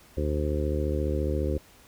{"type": "harmonic tone", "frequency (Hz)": 74.5, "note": "D2", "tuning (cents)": 25, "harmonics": [1, 2, 3, 4, 5, 6, 7], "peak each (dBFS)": [-27, -35, -37, -34, -33, -36, -34], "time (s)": [0.17, 1.58], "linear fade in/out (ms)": 5, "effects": ["pink hiss -55 dBFS RMS until 1.87 s"]}